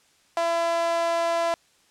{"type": "tone with high-pass filter", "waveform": "sawtooth", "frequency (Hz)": 336.4, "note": "E4", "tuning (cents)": 35, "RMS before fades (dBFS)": -24, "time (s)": [0.37, 1.54], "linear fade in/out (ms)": 0, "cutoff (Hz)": 760, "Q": 7.8, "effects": ["white hiss -61 dBFS RMS until 1.9 s", "low-pass 8000 Hz 12 dB/octave"]}